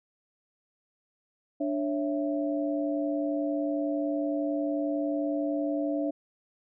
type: tone cluster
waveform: sine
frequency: 293.7 / 551 / 662 Hz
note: D4 / C#5 / E5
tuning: 0 / -11 / +7 cents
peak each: -28 / -34 / -33 dBFS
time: 1.6-6.11 s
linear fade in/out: 10 ms
effects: none